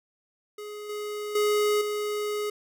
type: tone with level steps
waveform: square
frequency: 418.5 Hz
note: G#4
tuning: 13 cents sharp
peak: -37 / -32 / -22 / -28 dBFS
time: 0.58-2.5 s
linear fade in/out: 5 ms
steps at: 0.89 / 1.35 / 1.81 s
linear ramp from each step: 5 ms
effects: none